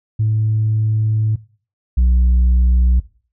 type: tone pair in turn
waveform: sine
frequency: 108.8 / 61.42 Hz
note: A2 / B1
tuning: -19 / -9 cents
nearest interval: minor seventh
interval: 990 cents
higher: first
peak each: -12 / -7 dBFS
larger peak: second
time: 0.19-1.36 / 1.97-3 s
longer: first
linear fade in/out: 10 ms
effects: noise-tail reverb RT60 0.4 s tail -19 dB re dry + tanh soft clip ceiling -9 dBFS